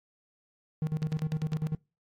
triangle tone with tremolo, 155.56 Hz, D#3, in tune, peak -24 dBFS, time 0.82-1.75 s, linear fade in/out 2 ms, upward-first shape square, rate 10 Hz, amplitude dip 80%
clicks, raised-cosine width 0.2 ms, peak -25 dBFS, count 6, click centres 1.028 / 1.126 / 1.192 / 1.321 / 1.418 / 1.533 s
effects noise-tail reverb RT60 0.3 s tail -26 dB re dry + AAC 48 kbps

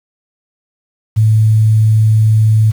sine tone with quantisation, 109.2 Hz, A2, 13 cents flat, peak -6 dBFS, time 1.16-2.72 s, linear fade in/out 20 ms, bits 6, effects none

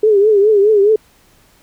sine tone with vibrato, 415.3 Hz, G#4, in tune, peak -7 dBFS, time 0.03-0.96 s, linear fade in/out 5 ms, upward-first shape triangle, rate 4.8 Hz, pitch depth 120 cents each way, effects pink hiss -51 dBFS RMS until 1.62 s

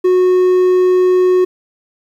triangle tone, 366.2 Hz, F#4, 18 cents flat, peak -6 dBFS, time 0.04-1.45 s, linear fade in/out 10 ms, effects 8-bit

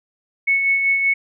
sine tone with tremolo, 2207 Hz, C#7, 8 cents flat, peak -13 dBFS, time 0.47-1.14 s, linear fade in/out 10 ms, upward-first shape sine, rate 5.2 Hz, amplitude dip 40%, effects none

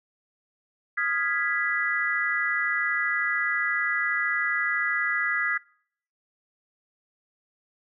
sine chord, F half-diminished seventh, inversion third, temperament equal, 1244.5 / 1396.9 / 1661.2 / 1975.5 Hz, Eb6 / F6 / Ab6 / Cb7, 0 / 0 / 0 / 0 cents, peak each -33 / -32 / -27 / -27 dBFS, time 0.97-5.58 s, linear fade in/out 10 ms, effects noise-tail reverb RT60 0.6 s tail -24 dB re dry

